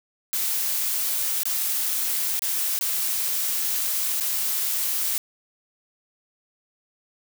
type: noise with dropouts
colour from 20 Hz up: blue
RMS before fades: -25 dBFS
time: 0.33-5.18 s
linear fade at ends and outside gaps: 0 ms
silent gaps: 1.433-1.455 / 2.393-2.421 / 2.79-2.811 / 4.2-4.208 s
effects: none